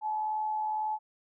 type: tone with amplitude modulation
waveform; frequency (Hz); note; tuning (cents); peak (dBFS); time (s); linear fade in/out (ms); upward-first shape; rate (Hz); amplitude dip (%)
sine; 860; A5; -40; -27; 0.01-0.99; 50; sine; 81.9; 35
effects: none